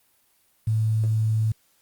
sine tone with quantisation, 110 Hz, A2, in tune, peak -19 dBFS, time 0.67-1.52 s, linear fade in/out 5 ms, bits 8, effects white hiss -64 dBFS RMS until 1.81 s + Opus 32 kbps

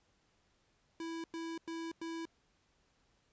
square tone bursts, 329.6 Hz, E4, in tune, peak -40 dBFS, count 4, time 1-2.254 s, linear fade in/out 2 ms, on 240 ms, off 98 ms, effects pink hiss -74 dBFS RMS until 3.32 s + resampled to 16000 Hz

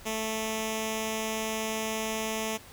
5% pulse tone with notch filter, 220 Hz, A3, in tune, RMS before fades -32 dBFS, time 0.05-2.58 s, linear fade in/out 20 ms, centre 1500 Hz, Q 1, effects pink hiss -50 dBFS RMS until 2.72 s

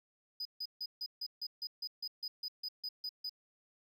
triangle tone bursts, 4978 Hz, D#8, in tune, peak -36 dBFS, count 15, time 0.4-3.295 s, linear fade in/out 5 ms, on 53 ms, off 150 ms, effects none

